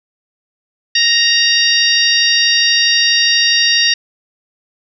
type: harmonic tone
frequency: 932.3 Hz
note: A#5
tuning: in tune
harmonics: 2 / 3 / 4 / 5 / 6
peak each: -16 / -16 / -16 / -16 / -16 dBFS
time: 0.95-3.94 s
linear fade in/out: 5 ms
effects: none